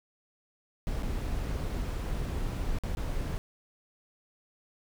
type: noise with dropouts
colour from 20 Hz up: brown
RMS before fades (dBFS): -32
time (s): 0.87-3.38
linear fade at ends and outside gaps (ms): 0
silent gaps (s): 1.025-1.032 / 2.786-2.836 / 2.95-2.971
effects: none